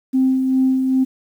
sine tone with tremolo, 261.6 Hz, C4, in tune, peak -11 dBFS, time 0.13-1.05 s, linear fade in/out 20 ms, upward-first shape sine, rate 2.5 Hz, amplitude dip 40%, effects tanh soft clip ceiling -7 dBFS + 8-bit

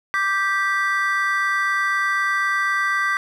triangle chord, G major, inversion second, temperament just, 1176 / 1568 / 1960 Hz, D6 / G6 / B6, +2 / 0 / -14 cents, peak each -21 dBFS, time 0.14-3.17 s, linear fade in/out 0 ms, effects none

